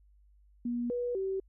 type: tone with pitch steps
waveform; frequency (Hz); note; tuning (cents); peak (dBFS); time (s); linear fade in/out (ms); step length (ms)
sine; 240.2 / 486.5 / 384.3; B3 / B4 / G4; -48 / -26 / -34; -30; 0.65-1.4; 5; 250
effects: added 50 Hz sine -59 dBFS peak until 1.48 s